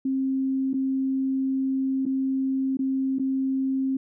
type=tone with dropouts; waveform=sine; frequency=266.2 Hz; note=C4; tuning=30 cents sharp; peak=-22 dBFS; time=0.05-3.97 s; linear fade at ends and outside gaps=5 ms; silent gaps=0.733-0.74 / 2.055-2.062 / 2.771-2.791 / 3.186-3.195 s; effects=none